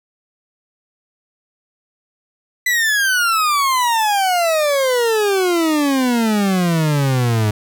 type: exponential sweep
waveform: 40% pulse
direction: down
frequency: 2005 to 103.7 Hz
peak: -13 dBFS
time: 2.66-7.51 s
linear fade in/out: 5 ms
effects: none